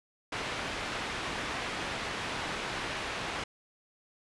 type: low-pass noise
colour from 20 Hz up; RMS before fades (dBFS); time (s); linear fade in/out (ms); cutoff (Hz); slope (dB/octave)
white; -36; 0.32-3.44; 5; 2500; 12
effects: resampled to 24000 Hz